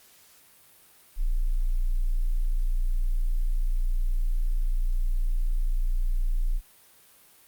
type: tone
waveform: sine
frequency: 29.52 Hz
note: A#0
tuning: 23 cents sharp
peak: -21 dBFS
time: 1.16-6.61 s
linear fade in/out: 50 ms
effects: white hiss -56 dBFS RMS until 7.47 s + Opus 48 kbps